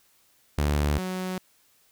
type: tone pair in turn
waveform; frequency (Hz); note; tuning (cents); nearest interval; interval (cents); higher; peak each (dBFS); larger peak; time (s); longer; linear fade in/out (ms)
sawtooth; 73.42 / 185.01; D2 / F#3; 0 / 0; octave + major third; 1600; second; -18 / -25; first; 0.58-0.98 / 0.98-1.38; neither; 0
effects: white hiss -63 dBFS RMS until 1.91 s